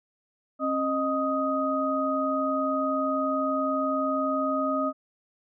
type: tone cluster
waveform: sine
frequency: 269.1 / 619 / 1251 Hz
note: C4 / D#5 / D#6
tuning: +49 / -9 / +9 cents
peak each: -28 dBFS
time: 0.59-4.93 s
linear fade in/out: 50 ms
effects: none